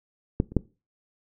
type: clicks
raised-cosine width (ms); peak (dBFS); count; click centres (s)
3; -8 / -26 / -7; 3; 0.401 / 0.52 / 0.567
effects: noise-tail reverb RT60 0.3 s tail -21 dB re dry